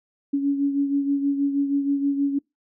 sine beating tone pair, 280 / 286.3 Hz, C#4 / D4, +18 / -44 cents, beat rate 6.3 Hz, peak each -20 / -28 dBFS, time 0.33-2.39 s, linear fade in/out 10 ms, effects noise-tail reverb RT60 0.2 s tail -26 dB re dry

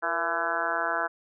harmonic tone with a mistuned harmonic, 168.1 Hz, E3, 34 cents sharp, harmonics 2 / 3 / 4 / 5 / 6 / 7 / 8 / 9 / 10, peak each -41 / -39 / -32 / -36 / -33 / -37 / -32 / -31 / -35 dBFS, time 0.02-1.08 s, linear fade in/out 20 ms, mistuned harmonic 3, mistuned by -84 cents, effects none

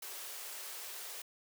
white high-pass noise, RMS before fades -45 dBFS, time 0.02-1.22 s, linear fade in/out 5 ms, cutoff 360 Hz, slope 48 dB/octave, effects none

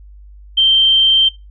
sine tone, 3136 Hz, G7, in tune, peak -8 dBFS, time 0.57-1.29 s, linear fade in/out 10 ms, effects noise-tail reverb RT60 0.2 s tail -18 dB re dry + added 50 Hz sine -36 dBFS peak until 1.5 s

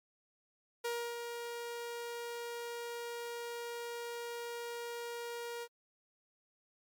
sawtooth tone with ADSR envelope, 472.7 Hz, A#4, 24 cents sharp, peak -30 dBFS, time 0.84-5.68 s, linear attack 11 ms, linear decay 300 ms, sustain -6 dB, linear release 54 ms, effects MP3 96 kbps

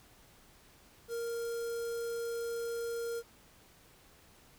square tone with notch filter, 466.2 Hz, A#4, in tune, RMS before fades -37 dBFS, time 1.08-3.23 s, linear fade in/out 50 ms, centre 2500 Hz, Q 0.76, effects pink hiss -61 dBFS RMS until 4.58 s

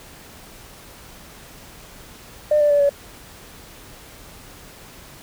sine tone with pitch steps, 600 / 589 / 578.2 / 567.6 Hz, D5 / D5 / D5 / C#5, +37 / +5 / -27 / +41 cents, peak -12 dBFS, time 2.51-2.894 s, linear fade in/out 5 ms, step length 96 ms, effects tanh soft clip ceiling -8 dBFS + pink hiss -43 dBFS RMS until 5.22 s

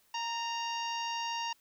harmonic tone with a mistuned harmonic, 932.3 Hz, A#5, in tune, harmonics 1 / 2 / 3 / 4 / 5 / 6 / 7, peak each -35 / -45 / -39 / -49 / -46 / -44 / -53 dBFS, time 0.14-1.53 s, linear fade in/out 5 ms, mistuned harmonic 2, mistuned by -30 cents, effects white hiss -68 dBFS RMS until 1.6 s

